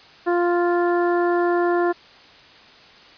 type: harmonic tone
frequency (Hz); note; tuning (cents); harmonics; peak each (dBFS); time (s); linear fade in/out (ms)
349.2; F4; 0; 1 / 2 / 3 / 4 / 5; -18 / -24 / -28 / -30 / -32; 0.26-1.93; 20
effects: white hiss -47 dBFS RMS until 3.17 s + resampled to 11025 Hz